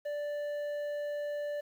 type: tone with low-pass filter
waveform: square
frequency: 586 Hz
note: D5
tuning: 4 cents flat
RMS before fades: -36 dBFS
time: 0.05-1.61 s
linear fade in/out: 10 ms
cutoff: 1800 Hz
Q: 0.5
effects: 10-bit